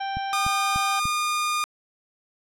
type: harmonic tone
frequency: 784 Hz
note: G5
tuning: in tune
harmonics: 1 / 2 / 3 / 4 / 5 / 7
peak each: -27 / -36 / -41 / -40 / -46 / -45 dBFS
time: 0-1 s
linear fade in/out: 10 ms
type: click train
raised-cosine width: 5 ms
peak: -20 dBFS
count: 4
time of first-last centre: 0.17-1.055 s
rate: 3.39 Hz
type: tone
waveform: sawtooth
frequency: 1216 Hz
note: D#6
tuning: 40 cents flat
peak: -19 dBFS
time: 0.33-1.64 s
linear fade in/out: 0 ms
effects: low-pass 12000 Hz 12 dB/octave